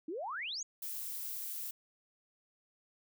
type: exponential sweep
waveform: sine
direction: up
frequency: 293.5 to 7040 Hz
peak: -37 dBFS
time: 0.08-0.63 s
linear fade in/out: 5 ms
type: noise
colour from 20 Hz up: violet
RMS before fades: -41 dBFS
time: 0.82-1.71 s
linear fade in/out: 5 ms
effects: none